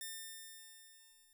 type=tone with level ramp; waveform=5% pulse; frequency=1800 Hz; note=A6; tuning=39 cents sharp; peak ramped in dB=-31 to -55 dBFS; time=0.01-1.33 s; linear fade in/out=2 ms; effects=12-bit